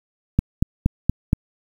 click train, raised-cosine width 5 ms, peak -3 dBFS, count 5, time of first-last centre 0.39-1.331 s, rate 4.25 Hz, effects 7-bit

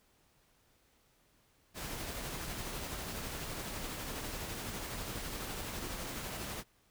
pink noise with tremolo, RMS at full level -40 dBFS, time 1.74-6.64 s, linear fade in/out 50 ms, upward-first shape sine, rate 12 Hz, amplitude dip 25%, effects pink hiss -70 dBFS RMS until 6.9 s

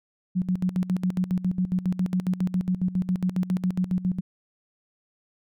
sine tone with tremolo, 182.9 Hz, F#3, 20 cents flat, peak -20 dBFS, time 0.35-4.21 s, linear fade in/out 20 ms, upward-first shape square, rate 7.3 Hz, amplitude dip 80%, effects none

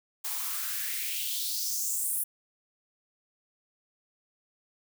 blue noise with high-pass filter sweep, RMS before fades -32 dBFS, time 0.24-2.24 s, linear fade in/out 10 ms, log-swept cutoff 790 to 11000 Hz, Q 3.5, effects none

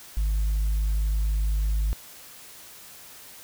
sine tone, 51.91 Hz, G#1, in tune, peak -19 dBFS, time 0.17-1.93 s, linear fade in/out 0 ms, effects tanh soft clip ceiling -20 dBFS + white hiss -46 dBFS RMS until 3.43 s

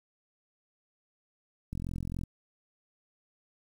click train, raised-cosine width 5 ms, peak -24 dBFS, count 23, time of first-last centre 1.73-2.236 s, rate 43.5 Hz, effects 9-bit

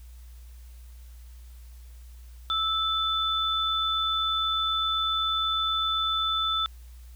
sine tone pair together, 1316 / 3513 Hz, E6 / A7, -3 / -3 cents, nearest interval octave + perfect fourth, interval 1700 cents, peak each -27 / -26 dBFS, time 2.5-6.66 s, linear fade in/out 0 ms, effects added 60 Hz sine -43 dBFS peak until 7.15 s + white hiss -60 dBFS RMS until 7.15 s

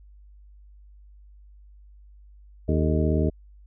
harmonic tone with a mistuned harmonic, 77.7 Hz, D#2, 2 cents flat, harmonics 1 / 2 / 3 / 4 / 5 / 6 / 8, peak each -23 / -26 / -28 / -29 / -30 / -31 / -32 dBFS, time 2.68-3.3 s, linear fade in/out 10 ms, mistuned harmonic 6, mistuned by -89 cents, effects added 50 Hz sine -47 dBFS peak until 3.66 s

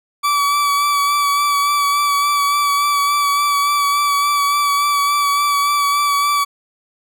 40% pulse tone with vibrato, 1149 Hz, D6, 38 cents flat, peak -13 dBFS, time 0.23-6.45 s, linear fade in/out 20 ms, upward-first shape sine, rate 3.5 Hz, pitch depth 20 cents each way, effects none

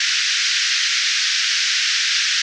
white band-pass noise, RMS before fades -19 dBFS, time 0-2.42 s, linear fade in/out 5 ms, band 1500 to 6000 Hz, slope 48 dB/octave, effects none

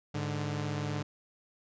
sawtooth tone pair together, 103.83 / 147.56 Hz, G#2 / D3, 0 / +9 cents, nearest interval tritone, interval 609 cents, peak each -32 / -30 dBFS, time 0.14-1.03 s, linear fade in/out 10 ms, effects resampled to 16000 Hz

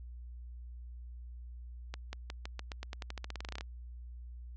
accelerating click train, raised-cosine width 0.2 ms, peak -23 dBFS, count 21, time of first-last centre 1.94-3.609 s, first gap 190 ms, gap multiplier 0.9, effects added 60 Hz sine -44 dBFS peak until 4.56 s + low-pass 6000 Hz 12 dB/octave

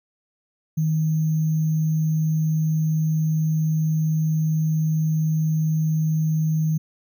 sine tone with sample-and-hold, 157.4 Hz, D#3, 20 cents sharp, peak -18 dBFS, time 0.77-6.78 s, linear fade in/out 10 ms, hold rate 6300 Hz, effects none

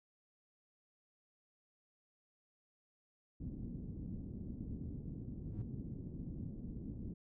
white low-pass noise, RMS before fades -45 dBFS, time 3.4-7.14 s, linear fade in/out 10 ms, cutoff 250 Hz, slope 24 dB/octave
triangle tone with exponential growth, 104.6 Hz, G#2, 13 cents sharp, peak -34 dBFS, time 5.35-5.62 s, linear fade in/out 5 ms, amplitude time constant 58 ms
effects none

